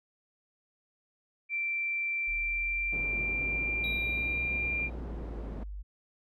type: tone with pitch glide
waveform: sine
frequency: 2349 to 2386 Hz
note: D7 to D7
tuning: 0 to +27 cents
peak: -29 dBFS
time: 1.49-4.9 s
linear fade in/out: 50 ms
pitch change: +27 cents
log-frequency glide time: 2.17-4.33 s
type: linear two-way sweep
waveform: sine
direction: up then down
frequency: 38.89 to 65.9 to 48.34 Hz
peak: -37 dBFS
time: 2.27-5.83 s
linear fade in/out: 20 ms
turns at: 4.48 s
type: low-pass noise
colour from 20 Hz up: white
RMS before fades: -43 dBFS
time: 2.92-5.64 s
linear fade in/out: 10 ms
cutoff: 390 Hz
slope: 12 dB/octave
type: tone with exponential decay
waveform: triangle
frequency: 3824 Hz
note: A#7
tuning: 43 cents sharp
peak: -35 dBFS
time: 3.84-4.95 s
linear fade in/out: 1 ms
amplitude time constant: 240 ms
effects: none